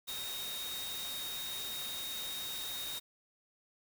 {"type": "tone in noise", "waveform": "sine", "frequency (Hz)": 3729, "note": "A#7", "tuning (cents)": 0, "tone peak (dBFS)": -40, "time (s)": [0.07, 3], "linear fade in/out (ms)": 20, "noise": "white", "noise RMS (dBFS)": -43, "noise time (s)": [0.07, 3], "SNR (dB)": 0, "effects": []}